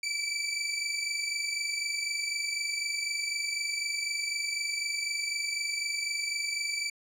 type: tone pair together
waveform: 20% pulse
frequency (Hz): 2306 / 2330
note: D7 / D7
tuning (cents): -32 / -14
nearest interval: unison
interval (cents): 18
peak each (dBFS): -28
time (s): 0.03-6.9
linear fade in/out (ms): 5
effects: low-pass 11000 Hz 12 dB/octave